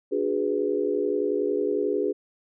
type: chord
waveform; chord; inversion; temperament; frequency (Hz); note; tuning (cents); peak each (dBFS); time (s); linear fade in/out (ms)
sine; G# half-diminished seventh; second; equal with one note detuned; 293.7 / 364.1 / 415.3 / 493.9; D4 / F#4 / G#4 / B4; 0 / -28 / 0 / 0; -30 / -29 / -25 / -30; 0.11-2.13; 20
effects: none